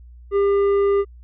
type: tone with tanh clipping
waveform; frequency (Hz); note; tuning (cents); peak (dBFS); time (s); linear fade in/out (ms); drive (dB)
sine; 400; G4; +35; -16; 0.31-1.05; 50; 8
effects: added 60 Hz sine -40 dBFS peak until 1.23 s